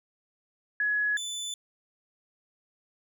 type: tone pair in turn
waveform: sine / 25% pulse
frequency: 1685 / 3503 Hz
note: G#6 / A7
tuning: +25 / -8 cents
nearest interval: octave + minor second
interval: 1267 cents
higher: second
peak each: -24 / -29 dBFS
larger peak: first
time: 0.8-1.17 / 1.17-1.54 s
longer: neither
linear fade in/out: 2 ms
effects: none